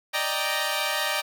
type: chord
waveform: 10% pulse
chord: Eb major seventh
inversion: third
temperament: equal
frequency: 587.3 / 622.3 / 784 / 932.3 Hz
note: D5 / Eb5 / G5 / Bb5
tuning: 0 / 0 / 0 / 0 cents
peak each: -22 dBFS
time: 0.13-1.22 s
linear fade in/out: 20 ms
effects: none